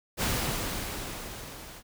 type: noise with level ramp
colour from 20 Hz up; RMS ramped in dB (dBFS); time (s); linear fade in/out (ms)
pink; -27 to -46; 0.17-1.83; 50
effects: none

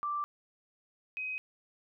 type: tone pair in turn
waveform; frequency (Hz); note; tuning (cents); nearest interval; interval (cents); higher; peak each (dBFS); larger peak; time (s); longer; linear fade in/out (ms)
sine; 1174.7 / 2522; D6 / D#7; 0 / +23; octave + minor second; 1323; second; -31 / -34; first; 0.03-0.24 / 1.17-1.38; neither; 0
effects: none

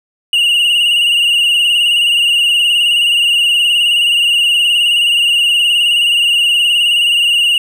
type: tone with vibrato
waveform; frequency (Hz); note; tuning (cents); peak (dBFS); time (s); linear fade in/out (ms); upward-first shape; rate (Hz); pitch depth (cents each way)
triangle; 2846; F7; +32; -7; 0.33-7.58; 2; sine; 19; 53
effects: none

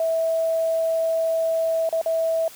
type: tone with dropouts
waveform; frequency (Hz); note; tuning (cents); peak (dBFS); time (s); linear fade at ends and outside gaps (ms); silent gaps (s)
sine; 653; E5; -17; -19; 0-2.48; 2; 1.891-1.926 / 2.015-2.06
effects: white hiss -44 dBFS RMS until 2.55 s

